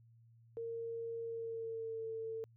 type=tone with pitch glide; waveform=sine; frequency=460 to 447.7 Hz; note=A#4 to A4; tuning=-23 to +30 cents; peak=-39 dBFS; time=0.57-2.44 s; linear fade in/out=0 ms; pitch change=-47 cents; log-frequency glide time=1.23-2.02 s; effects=added 115 Hz sine -61 dBFS peak until 2.56 s

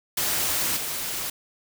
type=noise with level steps; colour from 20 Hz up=white; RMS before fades=-25 / -30 dBFS; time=0.17-1.3 s; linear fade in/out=5 ms; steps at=0.76 s; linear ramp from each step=10 ms; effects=none

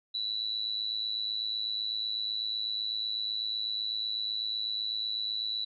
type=tone with amplitude modulation; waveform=sine; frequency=3951 Hz; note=B7; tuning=in tune; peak=-27 dBFS; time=0.14-5.65 s; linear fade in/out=10 ms; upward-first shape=sine; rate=108 Hz; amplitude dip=75%; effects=none

